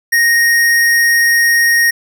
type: tone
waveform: square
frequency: 1864.7 Hz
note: A#6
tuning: in tune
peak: -9 dBFS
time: 0.12-1.91 s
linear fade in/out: 10 ms
effects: none